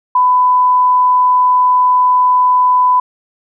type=tone; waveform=sine; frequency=1000 Hz; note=B5; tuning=21 cents sharp; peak=-7 dBFS; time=0.15-3 s; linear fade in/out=5 ms; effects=none